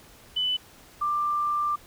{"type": "tone pair in turn", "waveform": "sine", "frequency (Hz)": [2999, 1185], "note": ["F#7", "D6"], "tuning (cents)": [23, 15], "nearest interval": "octave + major third", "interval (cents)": 1608, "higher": "first", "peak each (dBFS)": -23, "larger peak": "neither", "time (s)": [[0.36, 0.57], [1.01, 1.76]], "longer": "second", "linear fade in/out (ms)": 10, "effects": ["pink hiss -52 dBFS RMS until 1.86 s"]}